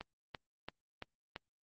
click train, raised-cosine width 0.3 ms, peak -26 dBFS, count 5, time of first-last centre 0.01-1.361 s, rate 2.96 Hz, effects Opus 32 kbps

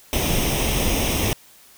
pink noise with comb filter, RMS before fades -21 dBFS, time 0.13-1.33 s, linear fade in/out 0 ms, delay 0.34 ms, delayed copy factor +0.65, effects white hiss -50 dBFS RMS until 1.77 s

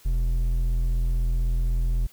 sine tone with hard clipping, 42 Hz, E1, 33 cents sharp, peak -22 dBFS, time 0.05-2.07 s, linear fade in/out 10 ms, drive 6 dB, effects white hiss -54 dBFS RMS until 2.12 s

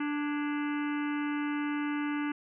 harmonic tone with a mistuned harmonic, 293.7 Hz, D4, in tune, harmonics 1 / 3 / 4 / 5 / 6 / 7 / 8 / 9 / 10, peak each -30 / -42 / -43 / -43 / -45 / -44 / -51 / -47 / -53 dBFS, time 0-2.32 s, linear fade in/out 5 ms, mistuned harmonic 6, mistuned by -96 cents, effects none

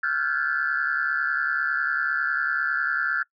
sine tone cluster, 1371 / 1441 / 1573 / 1725 Hz, F6 / F#6 / G6 / A6, -32 / -46 / +6 / -35 cents, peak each -27 dBFS, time 0.03-3.23 s, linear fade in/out 5 ms, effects noise-tail reverb RT60 0.1 s tail -24 dB re dry + tanh soft clip ceiling -13 dBFS

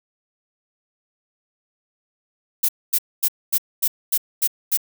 violet noise bursts, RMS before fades -18 dBFS, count 8, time 2.63-4.774 s, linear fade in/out 10 ms, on 58 ms, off 240 ms, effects none

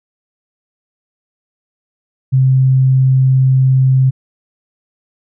sine tone, 131.4 Hz, C3, 8 cents sharp, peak -7 dBFS, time 2.32-4.11 s, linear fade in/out 20 ms, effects none

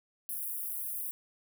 white high-pass noise, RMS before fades -37 dBFS, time 0.29-1.11 s, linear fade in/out 0 ms, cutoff 9800 Hz, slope 48 dB/octave, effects none

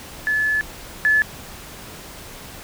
sine tone pair in turn, 1724 / 1724 Hz, A6 / A6, -36 / -36 cents, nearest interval unison, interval 0 cents, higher neither, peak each -17 / -13 dBFS, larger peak second, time 0.27-0.61 / 1.05-1.22 s, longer first, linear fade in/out 0 ms, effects pink hiss -38 dBFS RMS until 2.63 s

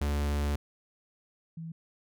45% pulse / sine tone pair in turn, 72.6 / 163.59 Hz, D2 / E3, -19 / -13 cents, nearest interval octave + major second, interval 1406 cents, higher second, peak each -27 / -37 dBFS, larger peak first, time 0.01-0.56 / 1.57-1.72 s, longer first, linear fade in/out 5 ms, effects none

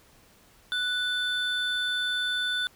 triangle tone pair together, 1480 / 3520 Hz, F#6 / A7, 0 / 0 cents, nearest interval octave + minor third, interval 1500 cents, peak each -27 dBFS, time 0.72-2.67 s, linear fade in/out 0 ms, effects pink hiss -58 dBFS RMS until 2.75 s

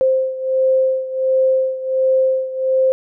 sine beating tone pair, 523.3 / 524.7 Hz, C5 / C5, 0 / +5 cents, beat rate 1.4 Hz, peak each -15 / -19 dBFS, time 0.01-2.92 s, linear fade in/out 0 ms, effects none

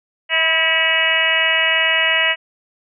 harmonic tone with a mistuned harmonic, 323 Hz, E4, 35 cents flat, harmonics 2 / 3 / 4 / 5 / 6 / 7 / 8 / 9, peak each -25 / -28 / -30 / -25 / -18 / -21 / -22 / -19 dBFS, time 0.29-2.36 s, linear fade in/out 50 ms, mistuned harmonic 3, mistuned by +37 cents, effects none

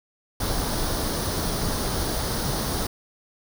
pink noise with comb filter, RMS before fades -26 dBFS, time 0.4-2.87 s, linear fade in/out 5 ms, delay 0.2 ms, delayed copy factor +0.6, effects none

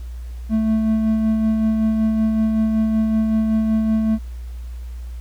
triangle tone with tremolo, 220 Hz, A3, in tune, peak -12 dBFS, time 0.49-4.19 s, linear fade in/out 50 ms, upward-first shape sine, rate 5.3 Hz, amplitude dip 30%, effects added 60 Hz sine -28 dBFS peak until 5.2 s + pink hiss -52 dBFS RMS until 5.2 s

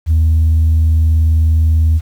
sine tone with vibrato, 79.7 Hz, D#2, 42 cents sharp, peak -6 dBFS, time 0.06-2.01 s, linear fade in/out 50 ms, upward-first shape triangle, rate 20 Hz, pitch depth 54 cents each way, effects tanh soft clip ceiling -6 dBFS + 7-bit

